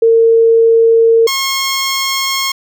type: tone pair in turn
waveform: sine / 10% pulse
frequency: 455.9 / 1080.9 Hz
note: A#4 / C#6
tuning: -39 / -44 cents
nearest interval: octave + minor third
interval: 1495 cents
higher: second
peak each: -5 dBFS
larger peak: neither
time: 0.02-1.27 / 1.27-2.52 s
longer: neither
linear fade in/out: 5 ms
effects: none